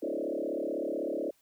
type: tone with frequency modulation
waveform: sine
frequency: 440 Hz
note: A4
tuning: in tune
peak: -30 dBFS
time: 0.02-1.31 s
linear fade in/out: 10 ms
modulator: 36 Hz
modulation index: 4.5
effects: white hiss -69 dBFS RMS until 1.41 s